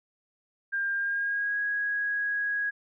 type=tone with pitch glide; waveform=sine; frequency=1600 to 1655.5 Hz; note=G6 to G#6; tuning=+35 to -6 cents; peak=-26 dBFS; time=0.72-2.71 s; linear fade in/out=20 ms; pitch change=+59 cents; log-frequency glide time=0.95-1.59 s; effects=none